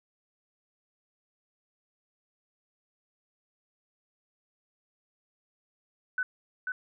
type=tone with echo; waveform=sine; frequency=1500 Hz; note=F#6; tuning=23 cents sharp; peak=-26 dBFS; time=6.18-6.23 s; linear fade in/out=2 ms; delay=490 ms; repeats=1; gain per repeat=-4 dB; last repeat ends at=6.72 s; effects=none